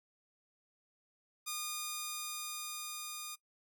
5% pulse tone with level ramp, 1220 Hz, D#6, 34 cents flat, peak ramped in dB -25 to -30 dBFS, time 1.46-3.36 s, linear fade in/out 20 ms, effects noise-tail reverb RT60 0.1 s tail -19 dB re dry

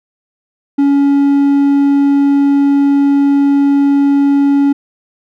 triangle tone, 281 Hz, C#4, 24 cents sharp, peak -5 dBFS, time 0.78-4.73 s, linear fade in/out 10 ms, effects none

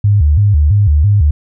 sine tone with vibrato, 87.31 Hz, F2, in tune, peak -6 dBFS, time 0.04-1.31 s, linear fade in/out 5 ms, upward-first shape square, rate 3 Hz, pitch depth 280 cents each way, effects none

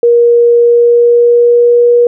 sine tone with pitch glide, 473.8 to 479.6 Hz, A#4 to A#4, +28 to +49 cents, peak -3 dBFS, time 0.03-2.07 s, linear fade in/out 2 ms, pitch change +21 cents, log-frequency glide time 0.57-1.91 s, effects none

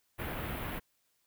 pink band-stop noise, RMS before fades -38 dBFS, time 0.18-0.8 s, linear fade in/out 20 ms, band 2900 to 13000 Hz, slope 24 dB/octave, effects white hiss -75 dBFS RMS until 1.26 s

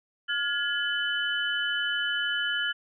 sine tone cluster, 1421 / 1688 / 3010 Hz, F6 / G#6 / F#7, +30 / +28 / +29 cents, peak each -30 dBFS, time 0.28-2.73 s, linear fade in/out 20 ms, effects none

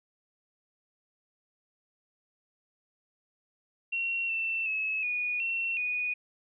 sine tone with pitch steps, 2733 / 2681 / 2584 / 2459 / 2714 / 2471 Hz, F7 / E7 / E7 / D#7 / E7 / D#7, -38 / +29 / -35 / -21 / +50 / -13 cents, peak -28 dBFS, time 3.92-6.14 s, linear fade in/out 10 ms, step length 370 ms, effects none

